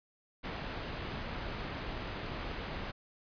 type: low-pass noise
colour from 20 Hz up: pink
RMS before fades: -40 dBFS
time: 0.43-2.92 s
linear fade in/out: 20 ms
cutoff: 3400 Hz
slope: 12 dB/octave
effects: resampled to 11025 Hz